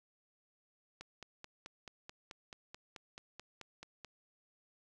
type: click train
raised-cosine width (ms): 0.2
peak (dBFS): -30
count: 15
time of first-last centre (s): 1.01-4.047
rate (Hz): 4.61
effects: none